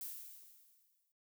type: noise with exponential decay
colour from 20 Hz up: violet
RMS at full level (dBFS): -43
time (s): 0.01-1.12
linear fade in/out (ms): 2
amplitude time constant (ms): 240
effects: noise-tail reverb RT60 0.2 s tail -20 dB re dry